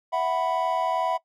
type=chord; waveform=triangle; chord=E suspended second; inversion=none; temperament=just; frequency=659.3 / 741.7 / 988.9 Hz; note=E5 / F#5 / B5; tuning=0 / +4 / +2 cents; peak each=-25 dBFS; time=0.12-1.18 s; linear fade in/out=20 ms; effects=noise-tail reverb RT60 0.1 s tail -21 dB re dry